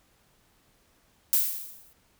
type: noise with exponential decay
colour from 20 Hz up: violet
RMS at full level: -20 dBFS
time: 1.33-1.93 s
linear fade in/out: 0 ms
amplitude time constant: 130 ms
effects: pink hiss -65 dBFS RMS until 2.19 s